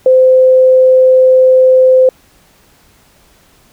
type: tone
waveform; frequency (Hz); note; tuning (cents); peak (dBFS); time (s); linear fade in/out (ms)
sine; 516; C5; -24; -3; 0.06-2.09; 2
effects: pink hiss -48 dBFS RMS until 3.72 s